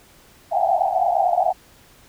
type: band-pass noise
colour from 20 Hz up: white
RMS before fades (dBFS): -19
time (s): 0.51-1.53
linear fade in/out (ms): 20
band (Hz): 670 to 790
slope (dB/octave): 96
effects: pink hiss -51 dBFS RMS until 2.08 s